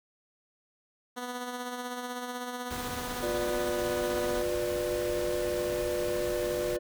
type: tone with tremolo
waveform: 10% pulse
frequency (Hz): 246.9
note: B3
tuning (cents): 0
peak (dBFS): -25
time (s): 1.16-4.43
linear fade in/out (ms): 20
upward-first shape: sine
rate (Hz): 16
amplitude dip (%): 40
type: noise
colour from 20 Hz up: pink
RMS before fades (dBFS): -39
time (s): 2.7-6.77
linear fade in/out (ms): 10
type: chord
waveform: triangle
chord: B diminished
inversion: second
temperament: just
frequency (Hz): 355.6 / 493.9 / 592.7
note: F4 / B4 / D5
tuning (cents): +31 / 0 / +16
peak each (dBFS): -31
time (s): 3.22-6.79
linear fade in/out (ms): 20
effects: none